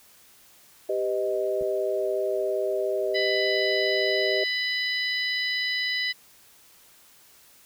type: chord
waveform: sine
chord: G augmented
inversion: none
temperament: equal with one note detuned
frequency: 392 / 505.1 / 622.3 Hz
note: G4 / B4 / D#5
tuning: 0 / +39 / 0 cents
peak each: -27 / -31 / -27 dBFS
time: 0.89-4.44 s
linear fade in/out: 5 ms
type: clicks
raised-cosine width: 2 ms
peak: -29 dBFS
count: 2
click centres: 1.611 / 1.622 s
type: harmonic tone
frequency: 996 Hz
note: B5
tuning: 14 cents sharp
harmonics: 2 / 3 / 4 / 5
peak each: -27 / -33 / -31 / -33 dBFS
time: 3.14-6.13 s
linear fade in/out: 20 ms
effects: white hiss -55 dBFS RMS until 7.65 s